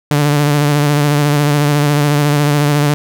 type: tone with vibrato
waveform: sawtooth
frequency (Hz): 146.3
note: D3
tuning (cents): -6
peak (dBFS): -6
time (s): 0.11-2.94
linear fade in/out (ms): 0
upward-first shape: sine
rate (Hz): 14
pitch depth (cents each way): 35
effects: none